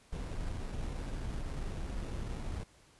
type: noise with sample-and-hold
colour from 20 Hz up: brown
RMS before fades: -38 dBFS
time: 0.12-2.64 s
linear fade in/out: 10 ms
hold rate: 3150 Hz
effects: pink hiss -63 dBFS RMS until 2.99 s + resampled to 24000 Hz